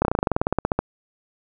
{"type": "slowing click train", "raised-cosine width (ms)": 1, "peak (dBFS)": -5, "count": 17, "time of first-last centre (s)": [0.02, 0.79], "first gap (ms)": 30, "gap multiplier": 1.06, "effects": []}